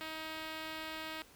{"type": "tone with notch filter", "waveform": "5% pulse", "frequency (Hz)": 316.1, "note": "D#4", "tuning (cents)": 27, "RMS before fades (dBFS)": -43, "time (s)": [0.01, 1.22], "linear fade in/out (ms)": 0, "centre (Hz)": 9300, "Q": 1.4, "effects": ["pink hiss -60 dBFS RMS until 1.35 s"]}